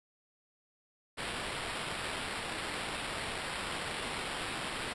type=noise with sample-and-hold; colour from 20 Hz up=blue; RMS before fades=-38 dBFS; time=1.17-4.94 s; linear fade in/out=20 ms; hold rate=6300 Hz; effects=resampled to 24000 Hz